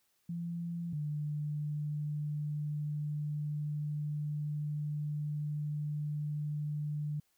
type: tone pair in turn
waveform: sine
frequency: 170 / 148.95 Hz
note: F3 / D3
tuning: -46 / +25 cents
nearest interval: major second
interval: 229 cents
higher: first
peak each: -35 / -33 dBFS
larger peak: second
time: 0.29-0.93 / 0.93-7.2 s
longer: second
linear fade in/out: 5 ms
effects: white hiss -75 dBFS RMS until 7.37 s